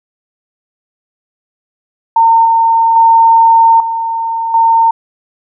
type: tone with level steps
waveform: sine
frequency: 911 Hz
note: A#5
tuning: 40 cents flat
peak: -4 / -6 / -3 / -13 / -5 dBFS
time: 2.16-4.91 s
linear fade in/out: 5 ms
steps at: 2.45 / 2.96 / 3.8 / 4.54 s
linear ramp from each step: 2 ms
effects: none